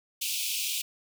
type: high-pass noise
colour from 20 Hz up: pink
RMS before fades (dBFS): -31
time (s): 0.21-0.82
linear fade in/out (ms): 10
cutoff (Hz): 2400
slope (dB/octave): 96
effects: none